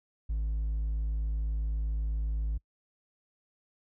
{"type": "tone with hard clipping", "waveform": "sine", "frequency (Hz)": 53.9, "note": "A1", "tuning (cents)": -35, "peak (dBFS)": -29, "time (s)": [0.29, 2.58], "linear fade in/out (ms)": 10, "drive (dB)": 2, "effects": ["noise-tail reverb RT60 0.1 s tail -26 dB re dry"]}